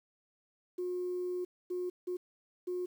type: tone bursts at uneven times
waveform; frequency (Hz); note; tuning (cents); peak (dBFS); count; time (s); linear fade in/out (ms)
sine; 360; F#4; -47; -32; 4; 0.78-1.45 / 1.7-1.9 / 2.07-2.17 / 2.67-2.86; 10
effects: tanh soft clip ceiling -29 dBFS + 10-bit

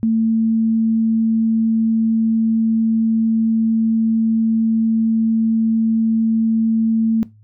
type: tone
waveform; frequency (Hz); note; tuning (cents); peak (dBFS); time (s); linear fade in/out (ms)
sine; 223.9; A3; +30; -13; 0.03-7.23; 0
effects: noise-tail reverb RT60 0.2 s tail -19 dB re dry + added 106 Hz sine -45 dBFS peak until 7.43 s

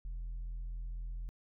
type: tone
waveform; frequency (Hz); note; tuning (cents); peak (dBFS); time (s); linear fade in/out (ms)
sine; 42.03; E1; +34; -35; 0.05-1.29; 0
effects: tanh soft clip ceiling -37 dBFS

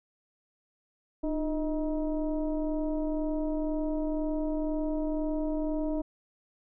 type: tone with frequency modulation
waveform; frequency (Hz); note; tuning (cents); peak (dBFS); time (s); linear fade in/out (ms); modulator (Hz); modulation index
sine; 303; D#4; -46; -27; 1.23-6.02; 10; 324; 1
effects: none

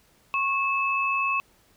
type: tone pair together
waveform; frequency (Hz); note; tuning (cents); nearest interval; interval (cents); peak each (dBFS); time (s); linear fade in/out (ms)
sine; 1095.7 / 2606; C#6 / E7; -20 / -20; octave + minor third; 1500; -25; 0.34-1.4; 0
effects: pink hiss -61 dBFS RMS until 1.76 s

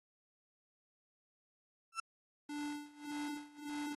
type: tone with exponential growth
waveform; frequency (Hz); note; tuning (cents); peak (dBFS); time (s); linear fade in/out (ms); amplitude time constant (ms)
35% pulse; 1338; E6; +25; -31; 1.92-2; 5; 17
type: tone with tremolo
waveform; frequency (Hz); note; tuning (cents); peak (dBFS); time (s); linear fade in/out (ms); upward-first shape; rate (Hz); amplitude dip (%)
square; 293.7; D4; 0; -39; 2.49-3.95; 5; sine; 1.7; 90
effects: AAC 32 kbps

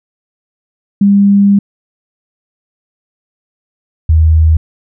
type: tone pair in turn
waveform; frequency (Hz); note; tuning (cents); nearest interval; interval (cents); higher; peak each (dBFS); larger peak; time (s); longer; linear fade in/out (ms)
sine; 200.4 / 79.53; G3 / D#2; +38 / +38; octave + major third; 1600; first; -4; neither; 1.01-1.59 / 4.09-4.57; first; 5
effects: none

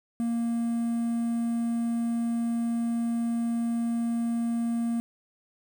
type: tone with quantisation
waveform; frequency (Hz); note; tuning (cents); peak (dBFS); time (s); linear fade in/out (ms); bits
triangle; 233.1; A#3; 0; -23; 0.2-5; 0; 8
effects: none

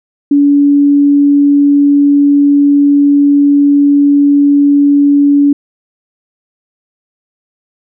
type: tone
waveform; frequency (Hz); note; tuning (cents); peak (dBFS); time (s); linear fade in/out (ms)
sine; 285.5; D4; -49; -4; 0.31-5.53; 5
effects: none

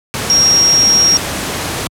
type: tone in noise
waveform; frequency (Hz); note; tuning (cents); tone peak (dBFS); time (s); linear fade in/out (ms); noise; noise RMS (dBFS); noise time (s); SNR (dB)
sine; 5600; F8; +4; -7; 0.3-1.17; 0; pink; -19; 0.14-1.87; +9
effects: high-pass 80 Hz 12 dB/octave + low-pass 12000 Hz 12 dB/octave

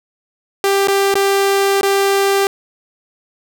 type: tone with dropouts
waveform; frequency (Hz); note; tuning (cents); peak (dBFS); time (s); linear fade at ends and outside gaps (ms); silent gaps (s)
sawtooth; 394.6; G4; +11; -8; 0.64-2.47; 1; 0.873-0.883 / 1.141-1.154 / 1.811-1.831
effects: none

